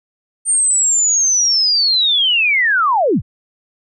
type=linear sweep; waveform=sine; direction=down; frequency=8870 to 48.51 Hz; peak=-11 dBFS; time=0.45-3.22 s; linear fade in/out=50 ms; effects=none